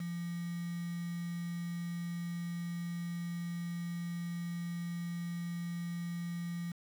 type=tone with quantisation; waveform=sine; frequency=171.9 Hz; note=F3; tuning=27 cents flat; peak=-36 dBFS; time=0-6.72 s; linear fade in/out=5 ms; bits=8; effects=none